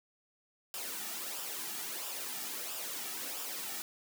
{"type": "noise with flanger", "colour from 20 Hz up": "white", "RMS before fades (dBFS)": -40, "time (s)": [0.74, 3.82], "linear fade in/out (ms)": 0, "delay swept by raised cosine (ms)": [0.47, 1.97], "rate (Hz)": 1.5, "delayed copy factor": -0.55, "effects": ["high-pass 200 Hz 12 dB/octave"]}